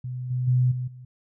sine tone with level steps, 125.9 Hz, B2, 34 cents sharp, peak -29 / -23 / -17 / -26 / -40 dBFS, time 0.04-1.05 s, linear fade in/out 5 ms, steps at 0.3 / 0.47 / 0.71 / 0.87 s, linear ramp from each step 10 ms, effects none

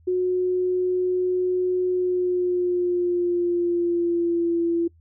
sine tone with pitch glide, 364.8 to 338.4 Hz, F#4 to E4, -24 to +45 cents, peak -19 dBFS, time 0.07-4.88 s, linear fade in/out 10 ms, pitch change -131 cents, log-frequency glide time 1.87-4.61 s, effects noise-tail reverb RT60 0.1 s tail -23 dB re dry + added 82 Hz sine -52 dBFS peak until 5 s

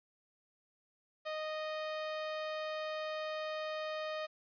sawtooth tone, 620 Hz, D#5, 6 cents flat, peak -33 dBFS, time 1.25-4.27 s, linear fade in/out 20 ms, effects resampled to 11025 Hz + 11-bit

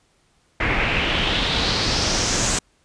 pink noise with low-pass filter sweep, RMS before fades -21 dBFS, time 0.6-2.59 s, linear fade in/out 5 ms, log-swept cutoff 2100 to 7500 Hz, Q 3.4, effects pink hiss -62 dBFS RMS until 2.84 s + resampled to 22050 Hz

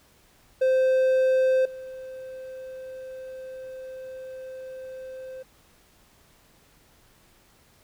triangle tone with level steps, 520 Hz, C5, 11 cents flat, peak -16 / -34 dBFS, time 0.61-5.43 s, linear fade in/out 10 ms, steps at 1.65 s, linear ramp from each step 5 ms, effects pink hiss -59 dBFS RMS until 7.83 s

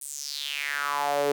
sawtooth tone with high-pass filter sweep, 143.7 Hz, D3, 37 cents flat, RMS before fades -29 dBFS, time 0.01-1.32 s, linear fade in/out 5 ms, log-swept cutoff 9600 to 420 Hz, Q 4.7, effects none

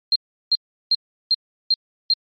sine tone bursts, 4186 Hz, C8, in tune, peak -13 dBFS, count 6, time 0.12-2.136 s, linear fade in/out 2 ms, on 36 ms, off 360 ms, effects MP3 32 kbps

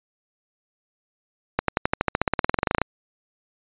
accelerating click train, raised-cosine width 0.5 ms, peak -4 dBFS, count 22, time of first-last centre 1.59-2.817 s, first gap 93 ms, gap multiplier 0.95, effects resampled to 8000 Hz

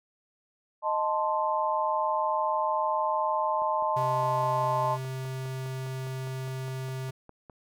sine chord, A diminished, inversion second, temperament equal, 622.3 / 880 / 1046.5 Hz, Eb5 / A5 / C6, 0 / 0 / 0 cents, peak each -30 / -28 / -29 dBFS, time 0.82-4.98 s, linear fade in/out 50 ms
click train, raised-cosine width 1 ms, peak -33 dBFS, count 20, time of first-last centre 3.62-7.498 s, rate 4.9 Hz
square tone, 131.2 Hz, C3, 5 cents sharp, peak -33 dBFS, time 3.96-7.11 s, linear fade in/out 10 ms
effects none

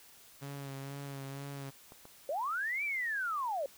sawtooth tone with vibrato, 138.59 Hz, C#3, in tune, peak -37 dBFS, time 0.41-1.71 s, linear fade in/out 20 ms, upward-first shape sine, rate 2.1 Hz, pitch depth 30 cents each way
clicks, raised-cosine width 1 ms, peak -37 dBFS, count 2, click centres 1.921 / 2.054 s
sine linear two-way sweep, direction up then down, 523.3 to 2373 to 523.3 Hz, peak -32 dBFS, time 2.29-3.66 s, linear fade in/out 2 ms, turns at 2.84 s
effects white hiss -58 dBFS RMS until 3.77 s

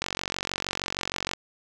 click train, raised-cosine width 0.2 ms, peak -10 dBFS, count 62, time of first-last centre 0.02-1.335 s, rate 46.4 Hz, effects none

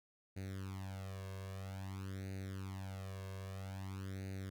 sawtooth tone with flanger, 96 Hz, G2, 36 cents flat, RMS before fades -45 dBFS, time 0.36-4.5 s, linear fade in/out 10 ms, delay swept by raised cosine 0.46 to 1.86 ms, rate 0.51 Hz, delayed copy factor +0.9, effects none

